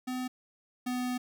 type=tone pair in turn; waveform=square; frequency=253.7 / 249.5 Hz; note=B3 / B3; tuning=+47 / +18 cents; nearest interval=unison; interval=29 cents; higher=first; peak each=-33 / -31 dBFS; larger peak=second; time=0.07-0.28 / 0.86-1.18 s; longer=second; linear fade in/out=10 ms; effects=none